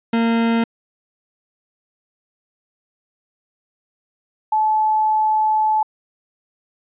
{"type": "tone pair in turn", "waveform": ["40% pulse", "sine"], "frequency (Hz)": [230, 864.4], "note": ["A#3", "A5"], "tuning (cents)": [-23, -31], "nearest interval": "octave + major seventh", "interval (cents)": 2292, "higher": "second", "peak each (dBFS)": -14, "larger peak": "neither", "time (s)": [[0.13, 0.64], [4.52, 5.83]], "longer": "second", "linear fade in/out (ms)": 5, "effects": ["resampled to 8000 Hz"]}